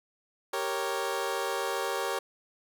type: chord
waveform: 20% pulse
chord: G diminished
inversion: none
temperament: equal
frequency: 392 / 466.2 / 554.4 Hz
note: G4 / Bb4 / Db5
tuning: 0 / 0 / 0 cents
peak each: -29 dBFS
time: 0.53-2.19 s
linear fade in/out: 5 ms
effects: none